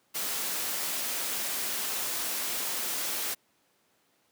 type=noise; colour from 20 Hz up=white; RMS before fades=-32 dBFS; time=0.14-3.35 s; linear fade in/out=20 ms; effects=pink hiss -69 dBFS RMS until 4.31 s + high-pass 200 Hz 12 dB/octave

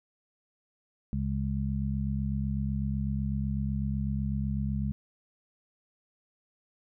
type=harmonic tone; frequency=68 Hz; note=C#2; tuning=33 cents flat; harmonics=1 / 2 / 3; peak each=-32 / -32 / -32 dBFS; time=1.13-4.92 s; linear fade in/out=0 ms; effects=none

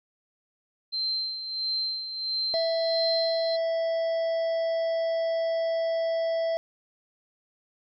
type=tone with tremolo; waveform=sine; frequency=4123 Hz; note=C8; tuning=26 cents flat; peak=-25 dBFS; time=0.92-3.57 s; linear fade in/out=20 ms; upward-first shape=sine; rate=1.5 Hz; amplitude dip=60%
type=harmonic tone; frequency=659.3 Hz; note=E5; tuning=in tune; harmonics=1 / 3 / 5 / 7 / 8; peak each=-24 / -43 / -47 / -49 / -47 dBFS; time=2.54-6.57 s; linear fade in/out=0 ms
effects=none

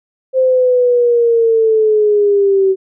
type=linear sweep; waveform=sine; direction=down; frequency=523.3 to 379.1 Hz; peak=-8 dBFS; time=0.33-2.76 s; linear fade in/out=50 ms; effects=none

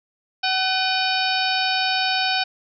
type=harmonic tone with a mistuned harmonic; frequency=755 Hz; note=F#5; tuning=35 cents sharp; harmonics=1 / 2 / 3 / 4 / 5 / 6 / 7; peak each=-24 / -26 / -27 / -28 / -28 / -27 / -29 dBFS; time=0.43-2.44 s; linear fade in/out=10 ms; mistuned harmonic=3; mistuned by=+130 cents; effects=none

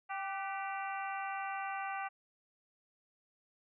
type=harmonic tone with a mistuned harmonic; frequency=392 Hz; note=G4; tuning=in tune; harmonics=2 / 3 / 4 / 5 / 6 / 7; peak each=-39 / -43 / -45 / -47 / -49 / -50 dBFS; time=0.09-2.09 s; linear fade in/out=20 ms; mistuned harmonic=4; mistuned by=-56 cents; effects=none

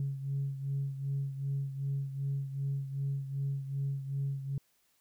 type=beating tone pair; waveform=sine; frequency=137.6 / 140.2 Hz; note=C#3 / C#3; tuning=-12 / +20 cents; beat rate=2.6 Hz; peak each=-32 / -38 dBFS; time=0-4.58 s; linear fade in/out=2 ms; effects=tanh soft clip ceiling -26 dBFS + white hiss -72 dBFS RMS until 5 s

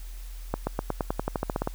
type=accelerating click train; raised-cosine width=1 ms; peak=-12 dBFS; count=14; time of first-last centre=0.54-1.674 s; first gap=130 ms; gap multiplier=0.93; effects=added 41 Hz sine -36 dBFS peak until 1.74 s + white hiss -52 dBFS RMS until 1.74 s

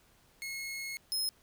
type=tone pair in turn; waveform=sawtooth; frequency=2171 / 5146 Hz; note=C#7 / E8; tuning=-37 / -43 cents; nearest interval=octave + minor third; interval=1494 cents; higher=second; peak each=-34 / -28 dBFS; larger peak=second; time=0.42-0.97 / 1.12-1.29 s; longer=first; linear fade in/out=0 ms; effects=pink hiss -65 dBFS RMS until 1.42 s

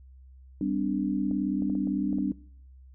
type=chord; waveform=sine; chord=G suspended fourth; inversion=none; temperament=equal with one note detuned; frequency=196 / 255.4 / 293.7 Hz; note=G3 / C4 / D4; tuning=0 / -42 / 0 cents; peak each=-30 / -31 / -28 dBFS; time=0.61-2.32 s; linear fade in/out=2 ms
type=clicks; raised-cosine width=2 ms; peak=-28 dBFS; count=7; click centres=1.312 / 1.622 / 1.699 / 1.752 / 1.873 / 2.129 / 2.185 s
effects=noise-tail reverb RT60 0.6 s tail -21 dB re dry + added 65 Hz sine -48 dBFS peak until 2.94 s

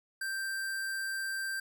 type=tone; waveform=square; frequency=1571 Hz; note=G6; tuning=3 cents sharp; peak=-34 dBFS; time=0.21-1.6 s; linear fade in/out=5 ms; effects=none

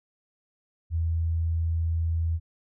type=tone; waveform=sine; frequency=82.41 Hz; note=E2; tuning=in tune; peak=-23 dBFS; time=0.9-2.4 s; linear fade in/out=50 ms; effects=none

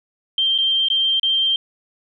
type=tone with dropouts; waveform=sine; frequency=3156 Hz; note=G7; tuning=11 cents sharp; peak=-15 dBFS; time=0.38-1.56 s; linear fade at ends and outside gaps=2 ms; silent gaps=0.579-0.585 / 0.885-0.901 / 1.197-1.231 s; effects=none

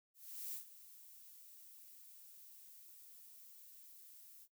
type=noise with ADSR envelope; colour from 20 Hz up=violet; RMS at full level=-44 dBFS; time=0.14-4.48 s; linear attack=390 ms; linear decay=110 ms; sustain=-15 dB; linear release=54 ms; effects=noise-tail reverb RT60 0.1 s tail -17 dB re dry

